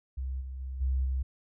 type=tone with level steps; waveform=sine; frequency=65.41 Hz; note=C2; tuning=in tune; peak=-31 / -36 / -34 / -25 / -27 dBFS; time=0.17-1.23 s; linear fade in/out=10 ms; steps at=0.4 / 0.59 / 0.8 / 1.04 s; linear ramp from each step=20 ms; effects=none